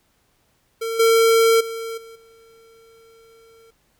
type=tone with level steps; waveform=square; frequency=454.1 Hz; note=A#4; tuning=45 cents flat; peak=-24 / -13 / -28 / -40 / -49 dBFS; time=0.81-3.71 s; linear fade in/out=10 ms; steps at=0.99 / 1.6 / 1.97 / 2.15 s; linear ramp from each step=10 ms; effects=pink hiss -64 dBFS RMS until 3.99 s